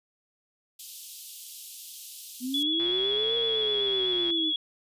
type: high-pass noise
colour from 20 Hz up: white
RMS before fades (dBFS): -42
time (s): 0.79-2.63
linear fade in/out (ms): 5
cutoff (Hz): 2900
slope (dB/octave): 48
type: linear two-way sweep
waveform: sine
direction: up then down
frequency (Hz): 243 to 466.2 to 307.2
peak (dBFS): -29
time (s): 2.4-4.53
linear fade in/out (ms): 50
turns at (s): 3.37
type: tone with vibrato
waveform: sine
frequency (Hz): 3379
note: G#7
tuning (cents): +29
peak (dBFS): -25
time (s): 2.54-4.56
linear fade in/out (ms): 2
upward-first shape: square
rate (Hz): 7.9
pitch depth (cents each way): 19
type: click train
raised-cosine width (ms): 0.3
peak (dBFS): -26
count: 192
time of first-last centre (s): 2.8-4.304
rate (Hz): 127
effects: resampled to 32000 Hz